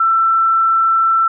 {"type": "tone", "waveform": "sine", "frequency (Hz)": 1337, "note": "E6", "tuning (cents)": 24, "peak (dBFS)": -10, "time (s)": [0, 1.28], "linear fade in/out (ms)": 5, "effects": []}